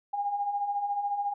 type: beating tone pair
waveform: sine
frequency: 800 / 814 Hz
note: G5 / G#5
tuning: +35 / -35 cents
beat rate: 14 Hz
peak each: -36 / -28 dBFS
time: 0.13-1.34 s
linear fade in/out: 10 ms
effects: none